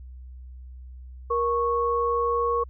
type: tone pair together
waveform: sine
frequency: 471.9 / 1104 Hz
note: A#4 / C#6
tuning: +21 / -7 cents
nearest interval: octave + minor third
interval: 1472 cents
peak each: -24 dBFS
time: 1.3-2.64 s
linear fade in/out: 10 ms
effects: added 63 Hz sine -39 dBFS peak until 2.69 s